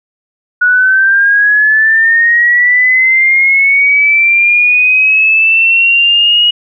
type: linear sweep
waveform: sine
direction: up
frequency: 1458 to 2902 Hz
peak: -5 dBFS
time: 0.61-6.51 s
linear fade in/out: 10 ms
effects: none